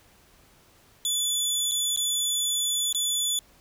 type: tone with dropouts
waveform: 20% pulse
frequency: 3460 Hz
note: A7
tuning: 30 cents flat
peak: -18 dBFS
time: 1.05-3.39 s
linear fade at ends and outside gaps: 1 ms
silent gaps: 1.713-1.718 / 1.962-1.973 / 2.927-2.947 s
effects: pink hiss -58 dBFS RMS until 3.6 s